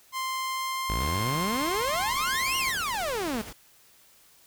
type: tone with pitch glide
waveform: sawtooth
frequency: 1046.5 to 1056.2 Hz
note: C6 to C6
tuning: 0 to +16 cents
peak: -25 dBFS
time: 0.12-2.74 s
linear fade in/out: 50 ms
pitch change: +16 cents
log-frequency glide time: 0.37-1.13 s
type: exponential two-way sweep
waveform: sawtooth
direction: up then down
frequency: 49.1 to 2960 to 202.2 Hz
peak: -24 dBFS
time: 0.89-3.42 s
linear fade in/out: 10 ms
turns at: 2.57 s
type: noise with tremolo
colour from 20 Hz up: pink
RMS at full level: -40 dBFS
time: 1-3.53 s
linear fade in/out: 5 ms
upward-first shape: triangle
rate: 15 Hz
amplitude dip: 40%
effects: white hiss -58 dBFS RMS until 4.46 s